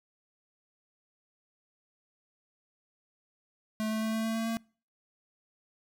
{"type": "tone with pitch steps", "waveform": "square", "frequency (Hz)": [217.2, 218.8, 220.5, 222.1, 223.8, 225.5, 227.2], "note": ["A3", "A3", "A3", "A3", "A3", "A3", "A#3"], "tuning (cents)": [-22, -9, 4, 16, 30, 43, -44], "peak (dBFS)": -30, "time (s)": [3.8, 4.57], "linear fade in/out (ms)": 0, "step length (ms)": 110, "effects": ["noise-tail reverb RT60 0.4 s tail -25 dB re dry"]}